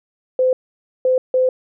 sine tone bursts at uneven times, 513 Hz, C5, 34 cents flat, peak -12 dBFS, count 3, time 0.39-0.53 / 1.05-1.18 / 1.34-1.49 s, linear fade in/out 2 ms, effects none

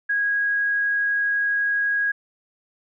sine tone, 1648 Hz, G#6, 14 cents flat, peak -19 dBFS, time 0.09-2.12 s, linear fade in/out 10 ms, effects none

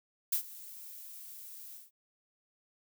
violet noise with ADSR envelope, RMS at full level -28 dBFS, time 0.32-1.91 s, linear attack 8 ms, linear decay 92 ms, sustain -20 dB, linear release 170 ms, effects none

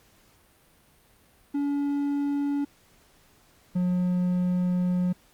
triangle tone pair in turn, 284.8 / 179.82 Hz, C#4 / F#3, +47 / -49 cents, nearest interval minor sixth, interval 796 cents, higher first, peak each -22 / -20 dBFS, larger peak second, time 1.54-2.65 / 3.75-5.13 s, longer second, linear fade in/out 10 ms, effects pink hiss -60 dBFS RMS until 5.33 s + Opus 48 kbps

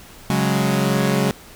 sawtooth chord, C# suspended fourth, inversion none, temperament equal, 138.59 / 185 / 207.7 Hz, C#3 / F#3 / G#3, 0 / 0 / 0 cents, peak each -17 dBFS, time 0.3-1.31 s, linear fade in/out 0 ms, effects pink hiss -43 dBFS RMS until 1.55 s

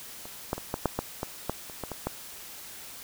clicks, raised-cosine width 1 ms, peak -28 / -13 / -22 / -14 / -9 / -13 / -16 / -13 / -29 / -19 / -20 / -14 dBFS, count 12, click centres 0.255 / 0.531 / 0.58 / 0.741 / 0.857 / 0.99 / 1.231 / 1.496 / 1.698 / 1.837 / 1.917 / 2.07 s, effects white hiss -44 dBFS RMS until 3.03 s

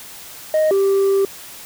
sine tone pair in turn, 622 / 391.8 Hz, D#5 / G4, -1 / -1 cents, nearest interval minor sixth, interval 800 cents, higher first, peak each -10 / -10 dBFS, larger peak neither, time 0.54-0.71 / 0.71-1.25 s, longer second, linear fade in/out 2 ms, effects tanh soft clip ceiling -12 dBFS + white hiss -37 dBFS RMS until 1.65 s

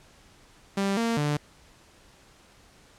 sawtooth tone with pitch steps, 197 / 230.6 / 147.5 Hz, G3 / A#3 / D3, +9 / -19 / +8 cents, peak -20 dBFS, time 0.77-1.37 s, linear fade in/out 5 ms, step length 200 ms, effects pink hiss -56 dBFS RMS until 2.98 s + low-pass 9000 Hz 12 dB/octave

